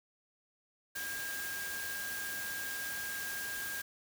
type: tone in noise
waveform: sine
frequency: 1614 Hz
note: G#6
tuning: 50 cents flat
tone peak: -39 dBFS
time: 0.95-3.82 s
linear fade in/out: 10 ms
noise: white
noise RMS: -42 dBFS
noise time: 0.95-3.82 s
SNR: 0 dB
effects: none